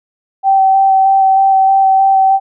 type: tone with vibrato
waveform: sine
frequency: 773 Hz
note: G5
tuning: 24 cents flat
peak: -6 dBFS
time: 0.43-2.4 s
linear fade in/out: 50 ms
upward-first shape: square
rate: 3.2 Hz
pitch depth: 10 cents each way
effects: none